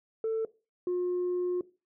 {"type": "tone pair in turn", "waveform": "sine", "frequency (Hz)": [445.2, 358.2], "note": ["A4", "F4"], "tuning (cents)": [20, 44], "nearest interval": "major third", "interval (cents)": 376, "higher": "first", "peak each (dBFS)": -25, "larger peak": "neither", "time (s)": [[0.24, 0.45], [0.87, 1.61]], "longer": "second", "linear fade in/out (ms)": 2, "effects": ["noise-tail reverb RT60 0.3 s tail -19 dB re dry", "tanh soft clip ceiling -25 dBFS"]}